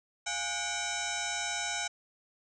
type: tone with frequency modulation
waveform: sine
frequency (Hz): 2349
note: D7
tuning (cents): 0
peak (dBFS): -31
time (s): 0.26-1.88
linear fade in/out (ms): 10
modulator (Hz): 762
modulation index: 6.5
effects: none